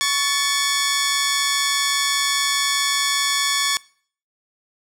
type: tone pair together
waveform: 10% pulse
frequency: 1115.7 / 1746 Hz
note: C#6 / A6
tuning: +11 / -14 cents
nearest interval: minor sixth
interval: 775 cents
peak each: -12 dBFS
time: 0.01-3.77 s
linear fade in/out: 0 ms
effects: noise-tail reverb RT60 0.5 s tail -22 dB re dry + low-pass 11000 Hz 12 dB/octave